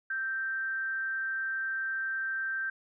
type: tone with frequency modulation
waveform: sine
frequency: 1568 Hz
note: G6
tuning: in tune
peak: -30 dBFS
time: 0.1-2.7 s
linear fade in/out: 5 ms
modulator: 247 Hz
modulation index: 0.24
effects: none